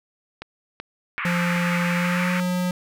click train, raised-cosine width 0.3 ms, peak -17 dBFS, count 4, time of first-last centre 0.42-1.561 s, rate 2.63 Hz
white band-pass noise, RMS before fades -28 dBFS, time 1.18-2.4 s, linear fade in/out 0 ms, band 1100 to 2500 Hz, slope 48 dB/octave
square tone with pitch glide, 174.61 to 180.25 Hz, F3 to F#3, 0 to -45 cents, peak -22 dBFS, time 1.25-2.71 s, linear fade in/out 2 ms, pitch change +55 cents, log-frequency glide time 1.93-2.32 s
effects none

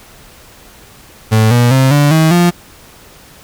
35% pulse tone with pitch steps, 110 / 120.65 / 132.33 / 145.15 / 159.2 / 174.61 Hz, A2 / B2 / C3 / D3 / D#3 / F3, 0 / -40 / +20 / -20 / +40 / 0 cents, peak -5 dBFS, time 1.31-2.51 s, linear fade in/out 20 ms, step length 200 ms, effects pink hiss -40 dBFS RMS until 3.43 s

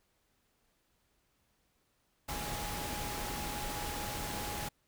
sine tone in noise, 830.6 Hz, G#5, in tune, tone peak -43 dBFS, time 2.28-4.69 s, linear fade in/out 10 ms, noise pink, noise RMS -39 dBFS, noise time 2.28-4.69 s, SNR -7 dB, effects pink hiss -75 dBFS RMS until 4.87 s

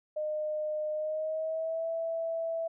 sine tone with pitch glide, 611 to 658.6 Hz, D#5 to E5, -32 to -2 cents, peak -30 dBFS, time 0.16-2.68 s, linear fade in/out 10 ms, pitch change +130 cents, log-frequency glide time 0.92-1.88 s, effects none

